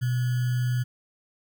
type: tone with sample-and-hold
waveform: sine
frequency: 123.9 Hz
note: B2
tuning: 6 cents sharp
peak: -22 dBFS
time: 0.01-0.84 s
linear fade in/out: 20 ms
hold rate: 1575 Hz
effects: none